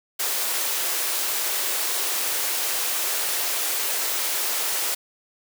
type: high-pass noise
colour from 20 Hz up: white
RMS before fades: -25 dBFS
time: 0.19-4.95 s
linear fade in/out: 10 ms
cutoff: 350 Hz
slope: 24 dB/octave
effects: none